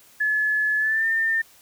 sine tone with pitch glide, 1714 to 1804.4 Hz, A6 to A6, -46 to +43 cents, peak -19 dBFS, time 0.2-1.42 s, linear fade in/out 10 ms, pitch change +89 cents, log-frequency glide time 0.78-1.07 s, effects white hiss -53 dBFS RMS until 1.61 s

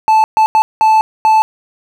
triangle tone bursts at uneven times, 875 Hz, A5, 10 cents flat, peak -4 dBFS, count 5, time 0.08-0.24 / 0.37-0.46 / 0.55-0.62 / 0.81-1.01 / 1.25-1.42 s, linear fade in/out 0 ms, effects none

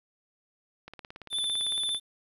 click train, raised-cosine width 0.3 ms, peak -27 dBFS, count 20, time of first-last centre 0.88-1.947 s, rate 17.8 Hz
square tone with vibrato, 3520 Hz, A7, in tune, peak -28 dBFS, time 1.3-2 s, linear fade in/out 50 ms, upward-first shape square, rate 15 Hz, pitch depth 18 cents each way
effects resampled to 32000 Hz + 10-bit

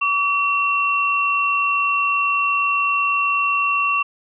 sine tone pair together, 1144.5 / 2722 Hz, D6 / F7, -45 / -45 cents, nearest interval octave + minor third, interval 1500 cents, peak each -19 dBFS, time 0.01-4.03 s, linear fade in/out 10 ms, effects none

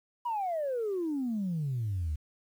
sine exponential sweep, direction down, 987.8 to 71.7 Hz, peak -28 dBFS, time 0.25-2.16 s, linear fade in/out 10 ms, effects tanh soft clip ceiling -26 dBFS + 10-bit

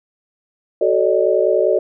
sine tone cluster, 374.3 / 439.5 / 565 / 615 Hz, F#4 / A4 / C#5 / D#5, +20 / -2 / +33 / -20 cents, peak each -18 dBFS, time 0.81-1.79 s, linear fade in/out 5 ms, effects none

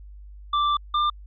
square tone pair in turn, 1174.7 / 1194.5 Hz, D6 / D6, 0 / +29 cents, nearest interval unison, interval 29 cents, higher second, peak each -20 dBFS, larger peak neither, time 0.53-0.77 / 0.94-1.1 s, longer first, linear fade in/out 5 ms, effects added 50 Hz sine -40 dBFS peak until 1.26 s + resampled to 11025 Hz

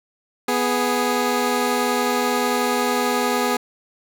15% pulse tone pair together, 246.9 / 415.2 Hz, B3 / G#4, 0 / 0 cents, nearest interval major sixth, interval 900 cents, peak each -15 / -15 dBFS, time 0.48-3.57 s, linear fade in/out 5 ms, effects none

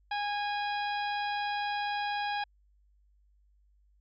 harmonic tone with a mistuned harmonic, 823 Hz, G#5, 16 cents flat, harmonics 1 / 2 / 3 / 4 / 5 / 6, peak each -31 / -37 / -41 / -43 / -45 / -47 dBFS, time 0.11-2.44 s, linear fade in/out 5 ms, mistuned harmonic 5, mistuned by -54 cents, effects added 50 Hz sine -62 dBFS peak until 4 s + MP3 64 kbps

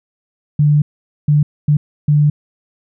sine tone bursts at uneven times, 148 Hz, D3, 14 cents sharp, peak -8 dBFS, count 4, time 0.59-0.82 / 1.28-1.43 / 1.68-1.77 / 2.08-2.3 s, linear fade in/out 5 ms, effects none

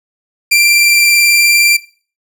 sawtooth tone with vibrato, 2365 Hz, D7, 12 cents sharp, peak -3 dBFS, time 0.51-1.77 s, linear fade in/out 10 ms, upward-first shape sine, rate 19 Hz, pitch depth 14 cents each way, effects noise-tail reverb RT60 0.4 s tail -20 dB re dry

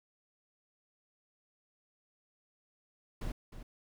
brown noise with echo, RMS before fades -37 dBFS, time 3.21-3.32 s, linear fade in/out 5 ms, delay 310 ms, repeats 1, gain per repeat -10 dB, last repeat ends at 3.63 s, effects none

